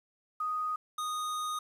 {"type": "tone pair in turn", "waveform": ["sine", "square"], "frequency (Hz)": [1244.5, 1238.5], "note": ["D#6", "D#6"], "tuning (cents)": [0, -8], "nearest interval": "unison", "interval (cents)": 8, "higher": "first", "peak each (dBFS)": [-30, -33], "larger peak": "first", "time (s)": [[0.4, 0.76], [0.98, 1.59]], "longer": "second", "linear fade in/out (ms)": 5, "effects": ["resampled to 32000 Hz", "10-bit"]}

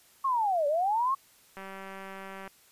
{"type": "linear two-way sweep", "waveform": "sine", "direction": "down then up", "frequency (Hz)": [1108.7, 560, 1108.7], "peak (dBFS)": -24, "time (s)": [0.24, 1.15], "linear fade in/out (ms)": 10, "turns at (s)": 0.67}
{"type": "click train", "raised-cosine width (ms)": 0.5, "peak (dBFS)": -28, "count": 176, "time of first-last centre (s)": [1.57, 2.477], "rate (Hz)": 193}
{"effects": ["white hiss -60 dBFS RMS until 2.71 s", "resampled to 32000 Hz"]}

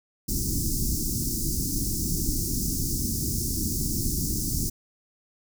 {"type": "band-stop noise", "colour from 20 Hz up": "pink", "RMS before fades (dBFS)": -27, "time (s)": [0.28, 4.7], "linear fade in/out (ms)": 10, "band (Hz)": [340, 5100], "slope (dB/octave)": 48, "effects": []}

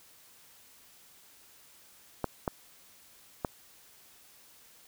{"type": "clicks", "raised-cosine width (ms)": 1, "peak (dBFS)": -15, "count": 3, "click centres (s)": [2.243, 2.478, 3.448], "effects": ["white hiss -58 dBFS RMS until 4.87 s"]}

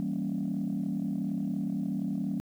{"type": "chord", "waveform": "sine", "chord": "E diminished seventh", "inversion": "none", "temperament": "equal", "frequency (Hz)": [164.81, 196, 233.1, 277.2], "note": ["E3", "G3", "Bb3", "Db4"], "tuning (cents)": [0, 0, 0, 0], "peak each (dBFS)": [-36, -31, -34, -34], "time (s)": [0, 2.4], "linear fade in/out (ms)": 0, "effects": ["tanh soft clip ceiling -23 dBFS", "10-bit"]}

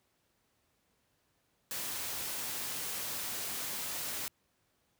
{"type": "noise", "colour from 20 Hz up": "white", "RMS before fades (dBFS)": -38, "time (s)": [1.71, 4.28], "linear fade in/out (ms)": 0, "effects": ["pink hiss -75 dBFS RMS until 4.99 s", "high-pass 60 Hz 12 dB/octave"]}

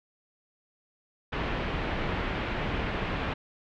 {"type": "low-pass noise", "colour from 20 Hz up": "pink", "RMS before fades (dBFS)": -31, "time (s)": [1.32, 3.34], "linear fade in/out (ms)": 10, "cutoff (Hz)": 3000, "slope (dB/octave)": 24, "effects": []}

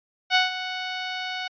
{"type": "tone with ADSR envelope", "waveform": "10% pulse", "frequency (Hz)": 740, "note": "F#5", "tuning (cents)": 0, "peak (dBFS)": -7, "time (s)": [0.3, 1.48], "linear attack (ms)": 51, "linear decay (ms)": 150, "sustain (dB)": -13, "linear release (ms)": 9, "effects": ["resampled to 11025 Hz"]}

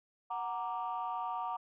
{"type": "chord", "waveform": "sine", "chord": "Gb augmented", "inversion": "none", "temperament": "equal", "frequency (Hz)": [740, 932.3, 1174.7], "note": ["Gb5", "Bb5", "D6"], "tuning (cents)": [0, 0, 0], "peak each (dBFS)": [-38, -37, -39], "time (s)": [0.3, 1.57], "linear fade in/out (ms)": 10, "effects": ["tanh soft clip ceiling -28 dBFS"]}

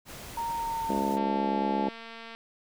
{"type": "noise", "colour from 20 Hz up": "pink", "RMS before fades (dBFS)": -43, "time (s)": [0.05, 1.19], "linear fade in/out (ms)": 50}
{"type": "tone with pitch glide", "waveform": "sine", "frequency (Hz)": [926, 864], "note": ["A#5", "A5"], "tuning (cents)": [-12, -32], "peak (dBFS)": -29, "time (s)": [0.37, 1.88], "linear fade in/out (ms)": 5, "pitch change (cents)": -120, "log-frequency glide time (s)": [0.54, 1.55]}
{"type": "harmonic tone", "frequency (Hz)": 68.4, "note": "C#2", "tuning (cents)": -23, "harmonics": [3, 4, 5, 6, 7, 8, 9, 10], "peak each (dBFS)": [-31, -33, -35, -37, -38, -39, -40, -41], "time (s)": [0.89, 1.89], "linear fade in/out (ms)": 5}
{"type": "click train", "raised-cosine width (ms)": 0.3, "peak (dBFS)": -28, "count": 270, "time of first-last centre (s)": [1.17, 2.35], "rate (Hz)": 228}
{"effects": []}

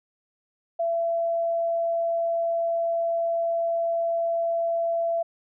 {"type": "tone", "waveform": "sine", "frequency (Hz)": 672, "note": "E5", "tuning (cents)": 33, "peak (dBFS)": -22, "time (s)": [0.79, 5.23], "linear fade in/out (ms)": 10, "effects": []}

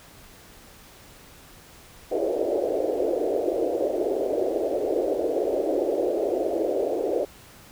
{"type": "band-pass noise", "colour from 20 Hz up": "pink", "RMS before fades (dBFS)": -25, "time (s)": [2.11, 7.25], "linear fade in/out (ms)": 5, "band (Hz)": [330, 640], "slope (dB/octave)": 48, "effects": ["pink hiss -49 dBFS RMS until 7.71 s"]}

